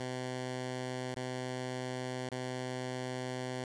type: tone with dropouts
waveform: 10% pulse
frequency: 127.3 Hz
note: C3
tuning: 47 cents flat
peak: -28 dBFS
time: 0-3.64 s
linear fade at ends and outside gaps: 2 ms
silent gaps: 1.145-1.163 / 2.29-2.317 s
effects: resampled to 22050 Hz + 9-bit